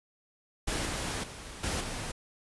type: noise with level steps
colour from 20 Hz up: pink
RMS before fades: -32 / -34 / -44 / -32 / -37 dBFS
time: 0.67-2.12 s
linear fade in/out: 10 ms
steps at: 0.85 / 1.23 / 1.63 / 1.8 s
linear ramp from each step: 10 ms
effects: resampled to 24000 Hz